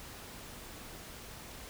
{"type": "silence", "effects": ["pink hiss -48 dBFS RMS until 1.69 s"]}